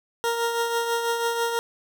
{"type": "tone with tremolo", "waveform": "20% pulse", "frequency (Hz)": 466.2, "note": "A#4", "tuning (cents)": 0, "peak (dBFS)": -16, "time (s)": [0.24, 1.59], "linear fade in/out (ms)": 0, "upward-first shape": "triangle", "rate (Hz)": 6.1, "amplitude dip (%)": 50, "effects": []}